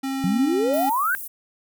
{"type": "tone with pitch glide", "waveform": "square", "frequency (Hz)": [268.8, 274.1], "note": ["C4", "C#4"], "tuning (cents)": [47, -19], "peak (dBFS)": -25, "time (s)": [0.03, 0.9], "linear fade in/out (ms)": 10, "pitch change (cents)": 34, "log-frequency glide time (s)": [0.61, 0.66]}
{"type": "exponential sweep", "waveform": "sine", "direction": "up", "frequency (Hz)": [171.1, 1608], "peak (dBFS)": -19, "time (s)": [0.24, 1.15], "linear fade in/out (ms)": 0}
{"type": "high-pass noise", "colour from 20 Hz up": "pink", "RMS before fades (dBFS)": -34, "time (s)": [0.73, 1.28], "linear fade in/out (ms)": 10, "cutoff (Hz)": 11000, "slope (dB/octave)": 24}
{"effects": []}